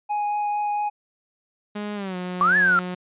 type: tone with vibrato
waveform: triangle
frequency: 830.6 Hz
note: G#5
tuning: in tune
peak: -20 dBFS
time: 0.09-0.9 s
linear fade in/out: 20 ms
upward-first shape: triangle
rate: 4.4 Hz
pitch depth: 9 cents each way
type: tone with pitch glide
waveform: sawtooth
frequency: 207.7 to 180.81 Hz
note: G#3 to F#3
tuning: 0 to -40 cents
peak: -24 dBFS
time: 1.75-2.95 s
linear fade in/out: 10 ms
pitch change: -240 cents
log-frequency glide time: 1.95-2.16 s
type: exponential two-way sweep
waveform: sine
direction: up then down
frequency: 1108.7 to 1760 to 1342 Hz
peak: -15 dBFS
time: 2.41-2.79 s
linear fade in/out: 0 ms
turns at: 2.57 s
effects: resampled to 8000 Hz